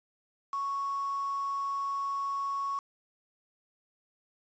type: tone with quantisation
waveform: sine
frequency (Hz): 1108.7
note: C#6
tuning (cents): 0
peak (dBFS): -30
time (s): 0.53-2.79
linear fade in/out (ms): 2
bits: 7
effects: resampled to 16000 Hz